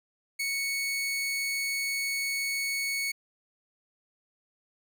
sawtooth tone, 2217 Hz, C#7, in tune, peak -25 dBFS, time 0.39-3.12 s, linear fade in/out 10 ms, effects none

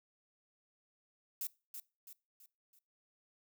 violet noise with echo, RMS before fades -39 dBFS, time 1.41-1.47 s, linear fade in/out 2 ms, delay 330 ms, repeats 4, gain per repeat -7 dB, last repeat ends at 2.79 s, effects noise-tail reverb RT60 0.3 s tail -22 dB re dry

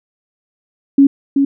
sine tone with echo, 277.2 Hz, C#4, in tune, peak -4 dBFS, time 0.98-1.07 s, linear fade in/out 5 ms, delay 380 ms, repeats 1, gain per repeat -5 dB, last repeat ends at 1.45 s, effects none

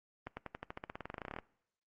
accelerating click train, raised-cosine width 0.5 ms, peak -26 dBFS, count 22, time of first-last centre 0.27-1.387 s, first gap 100 ms, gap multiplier 0.93, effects noise-tail reverb RT60 0.7 s tail -22 dB re dry + Opus 32 kbps

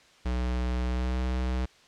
square tone with pitch glide, 61.74 to 63.04 Hz, B1 to B1, 0 to +36 cents, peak -27 dBFS, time 0.25-1.66 s, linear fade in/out 10 ms, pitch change +36 cents, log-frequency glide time 0.86-1.17 s, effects white hiss -57 dBFS RMS until 1.87 s + low-pass 5000 Hz 12 dB/octave

